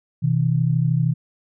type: tone pair together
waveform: sine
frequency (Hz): 126.99 / 160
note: B2 / D#3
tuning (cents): +49 / +49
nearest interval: major third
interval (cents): 400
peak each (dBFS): -19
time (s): 0.22-1.14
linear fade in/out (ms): 20
effects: none